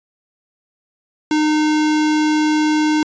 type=tone; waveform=square; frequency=305.9 Hz; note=D#4; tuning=29 cents flat; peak=-14 dBFS; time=1.31-3.03 s; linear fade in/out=2 ms; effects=resampled to 16000 Hz